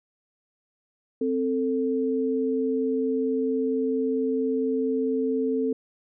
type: tone pair together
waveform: sine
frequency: 261.6 / 443.9 Hz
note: C4 / A4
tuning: 0 / +15 cents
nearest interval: major sixth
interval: 915 cents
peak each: -25 dBFS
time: 1.21-5.73 s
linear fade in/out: 5 ms
effects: none